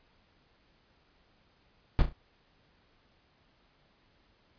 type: noise with echo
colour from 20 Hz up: brown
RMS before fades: -20 dBFS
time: 1.99-2.02 s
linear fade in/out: 0 ms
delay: 35 ms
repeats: 3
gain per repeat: -9 dB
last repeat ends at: 2.125 s
effects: pink hiss -67 dBFS RMS until 4.58 s + resampled to 11025 Hz